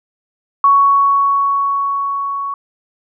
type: tone with level ramp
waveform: sine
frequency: 1115 Hz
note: C#6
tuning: 10 cents sharp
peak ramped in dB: -6 to -19 dBFS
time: 0.64-2.54 s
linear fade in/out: 2 ms
effects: none